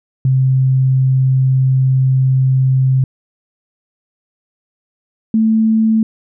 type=tone pair in turn; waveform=sine; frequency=131.4 / 221 Hz; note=C3 / A3; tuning=+8 / +8 cents; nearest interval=major sixth; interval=900 cents; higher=second; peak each=-9 dBFS; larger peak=neither; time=0.25-3.04 / 5.34-6.03 s; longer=first; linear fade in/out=2 ms; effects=none